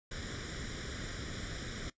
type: noise with comb filter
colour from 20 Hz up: pink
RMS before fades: -41 dBFS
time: 0.11-1.9 s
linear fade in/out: 5 ms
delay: 0.56 ms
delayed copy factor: +0.75
effects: noise-tail reverb RT60 0.1 s tail -17 dB re dry + resampled to 16000 Hz